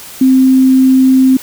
sine tone, 261.6 Hz, C4, in tune, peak -4 dBFS, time 0.21-1.37 s, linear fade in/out 5 ms, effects white hiss -31 dBFS RMS until 1.42 s

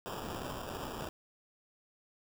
white noise with sample-and-hold, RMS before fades -41 dBFS, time 0.06-1.09 s, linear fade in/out 0 ms, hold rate 2100 Hz, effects none

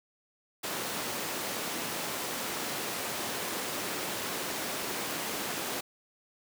pink high-pass noise, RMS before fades -35 dBFS, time 0.63-5.81 s, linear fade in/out 10 ms, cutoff 250 Hz, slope 12 dB/octave, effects none

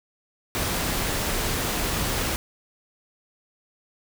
pink noise, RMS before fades -26 dBFS, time 0.55-2.36 s, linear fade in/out 0 ms, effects none

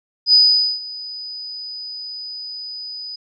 sine tone with ADSR envelope, 4979 Hz, D#8, in tune, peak -7 dBFS, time 0.26-3.16 s, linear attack 73 ms, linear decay 460 ms, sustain -21 dB, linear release 9 ms, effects none

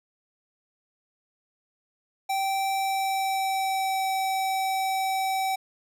square tone with pitch glide, 777 to 766.7 Hz, G5 to G5, -16 to -39 cents, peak -25 dBFS, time 2.29-5.56 s, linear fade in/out 10 ms, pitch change -23 cents, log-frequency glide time 2.68-4.09 s, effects none

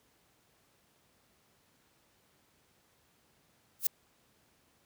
violet noise with exponential growth, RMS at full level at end -21 dBFS, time 3.79-3.87 s, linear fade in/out 5 ms, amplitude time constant 16 ms, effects pink hiss -69 dBFS RMS until 4.85 s + high-pass 80 Hz 12 dB/octave

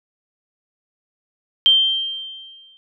sine tone with exponential decay, 3151 Hz, G7, 8 cents sharp, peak -8 dBFS, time 1.66-2.77 s, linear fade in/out 0 ms, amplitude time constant 240 ms, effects none

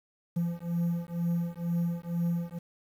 triangle beating tone pair, 170 / 172.1 Hz, F3 / F3, -46 / -25 cents, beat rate 2.1 Hz, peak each -29 dBFS, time 0.36-2.59 s, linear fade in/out 10 ms, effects 9-bit

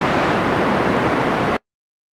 pink band-pass noise, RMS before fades -17 dBFS, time 0.01-1.57 s, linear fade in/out 5 ms, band 180 to 1700 Hz, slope 12 dB/octave, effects noise-tail reverb RT60 0.1 s tail -25 dB re dry + Opus 48 kbps

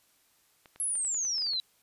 clicks, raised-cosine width 0.3 ms, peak -35 dBFS, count 10, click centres 0.658 / 0.76 / 0.955 / 1.049 / 1.146 / 1.251 / 1.382 / 1.422 / 1.467 / 1.534 s
sine exponential sweep, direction down, 11175 to 3896 Hz, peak -28 dBFS, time 0.8-1.6 s, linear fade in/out 0 ms
effects white hiss -67 dBFS RMS until 1.82 s + resampled to 32000 Hz

